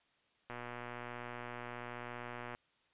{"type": "click train", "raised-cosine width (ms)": 0.5, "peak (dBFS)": -29, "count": 249, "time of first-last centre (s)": [0.5, 2.55], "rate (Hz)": 121, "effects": ["white hiss -73 dBFS RMS until 2.93 s", "resampled to 8000 Hz"]}